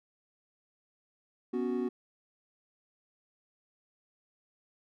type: chord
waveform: triangle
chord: B suspended second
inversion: none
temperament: equal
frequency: 246.9 / 277.2 / 370 Hz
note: B3 / C#4 / F#4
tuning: 0 / 0 / 0 cents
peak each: -31 / -35 / -31 dBFS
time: 1.53-1.89 s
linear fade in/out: 10 ms
effects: none